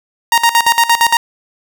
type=tone with tremolo; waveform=sawtooth; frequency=932.3 Hz; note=A#5; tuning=in tune; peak=-3 dBFS; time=0.32-1.17 s; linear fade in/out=2 ms; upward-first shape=square; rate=8.7 Hz; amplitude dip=80%; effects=none